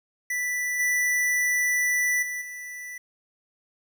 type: tone with level steps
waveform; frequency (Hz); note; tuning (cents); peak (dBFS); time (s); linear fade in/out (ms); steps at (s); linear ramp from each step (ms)
square; 1975.5; B6; 0; -26 / -22 / -30 / -36; 0.3-2.98; 5; 0.79 / 2.22 / 2.41; 10
effects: 10-bit